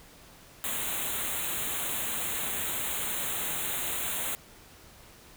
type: band-stop noise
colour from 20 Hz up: white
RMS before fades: -32 dBFS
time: 0.64-4.35 s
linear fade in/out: 0 ms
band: 4000 to 6600 Hz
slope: 96 dB/octave
effects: pink hiss -53 dBFS RMS until 5.36 s